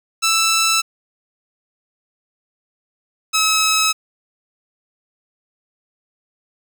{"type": "tone pair in turn", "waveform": "10% pulse", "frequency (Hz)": [1323, 1288.3], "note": ["E6", "E6"], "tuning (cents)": [6, -40], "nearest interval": "unison", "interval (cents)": 46, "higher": "first", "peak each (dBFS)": -6, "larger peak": "neither", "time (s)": [[0.22, 0.82], [3.33, 3.93]], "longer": "neither", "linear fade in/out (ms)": 20, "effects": []}